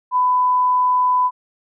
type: tone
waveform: sine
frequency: 1000 Hz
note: B5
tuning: 21 cents sharp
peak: -13 dBFS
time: 0.11-1.31 s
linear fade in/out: 50 ms
effects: none